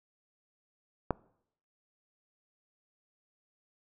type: click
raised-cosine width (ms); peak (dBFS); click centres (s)
1; -13; 1.107
effects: noise-tail reverb RT60 0.7 s tail -23 dB re dry